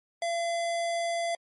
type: tone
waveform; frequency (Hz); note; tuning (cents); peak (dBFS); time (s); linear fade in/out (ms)
square; 680; F5; -46; -28; 0.22-1.35; 2
effects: MP3 48 kbps